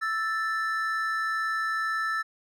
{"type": "tone pair together", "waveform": "triangle", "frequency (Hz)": [1320, 1762], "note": ["E6", "A6"], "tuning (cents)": [2, 2], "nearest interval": "perfect fourth", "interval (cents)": 500, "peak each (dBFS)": [-27, -27], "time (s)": [0.01, 2.23], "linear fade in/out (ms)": 20, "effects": []}